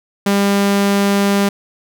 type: tone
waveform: sawtooth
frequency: 200 Hz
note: G3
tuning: 35 cents sharp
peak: -8 dBFS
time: 0.26-1.49 s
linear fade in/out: 5 ms
effects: none